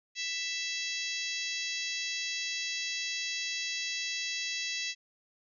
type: harmonic tone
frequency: 661 Hz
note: E5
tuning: 5 cents sharp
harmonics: 3 / 4 / 5 / 6 / 7 / 8 / 9 / 10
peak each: -40 / -38 / -41 / -40 / -42 / -42 / -45 / -43 dBFS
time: 0.15-4.95 s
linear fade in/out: 50 ms
effects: none